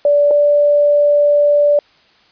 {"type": "tone pair in turn", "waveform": "sine", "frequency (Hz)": [580, 583.7], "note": ["D5", "D5"], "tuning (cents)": [-22, -11], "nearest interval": "unison", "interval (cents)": 11, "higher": "second", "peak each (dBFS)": -8, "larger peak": "neither", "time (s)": [[0.05, 0.31], [0.31, 1.79]], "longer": "second", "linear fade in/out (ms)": 2, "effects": ["white hiss -51 dBFS RMS until 2.31 s", "resampled to 11025 Hz"]}